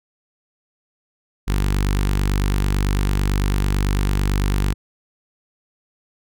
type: tone with notch filter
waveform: sawtooth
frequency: 49 Hz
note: G1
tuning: in tune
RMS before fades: -19 dBFS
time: 1.47-4.74 s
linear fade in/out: 20 ms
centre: 600 Hz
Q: 1.2
effects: none